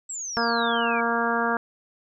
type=exponential sweep; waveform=sine; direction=down; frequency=7870 to 2246 Hz; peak=-30 dBFS; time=0.09-1.01 s; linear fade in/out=10 ms
type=harmonic tone; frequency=233.1 Hz; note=A#3; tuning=in tune; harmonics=1 / 2 / 3 / 4 / 5 / 6 / 7; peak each=-29 / -29 / -29 / -29 / -29 / -29 / -29 dBFS; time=0.37-1.57 s; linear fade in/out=0 ms
effects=none